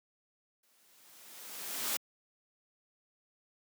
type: noise with exponential growth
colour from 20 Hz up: white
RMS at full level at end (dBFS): -32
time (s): 0.63-1.97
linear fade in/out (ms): 5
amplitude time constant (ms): 290
effects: high-pass 200 Hz 12 dB/octave